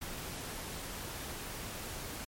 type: noise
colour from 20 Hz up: pink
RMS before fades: -42 dBFS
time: 0.01-2.25 s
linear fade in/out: 10 ms
effects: MP3 64 kbps